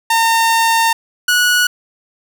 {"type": "tone pair in turn", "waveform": "sawtooth", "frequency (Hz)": [911, 1465], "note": ["A#5", "F#6"], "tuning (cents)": [-40, -18], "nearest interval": "minor sixth", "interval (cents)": 822, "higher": "second", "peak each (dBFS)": -7, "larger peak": "neither", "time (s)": [[0.1, 0.93], [1.28, 1.67]], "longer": "first", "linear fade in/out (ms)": 5, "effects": []}